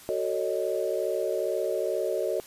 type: chord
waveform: sine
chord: D# half-diminished seventh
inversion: first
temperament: just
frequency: 373.4 / 448 / 560 / 622.3 Hz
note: F#4 / A4 / C#5 / D#5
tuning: +16 / +31 / +18 / 0 cents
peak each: -31 dBFS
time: 0.09-2.4 s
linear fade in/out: 0 ms
effects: white hiss -49 dBFS RMS until 2.46 s + resampled to 32000 Hz